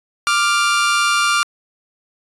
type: tone pair together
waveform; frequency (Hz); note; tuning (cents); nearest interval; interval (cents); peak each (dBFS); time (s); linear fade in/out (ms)
sawtooth; 1179.4 / 1396.9; D6 / F6; +7 / 0; minor third; 293; -13; 0.27-1.43; 0
effects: resampled to 24000 Hz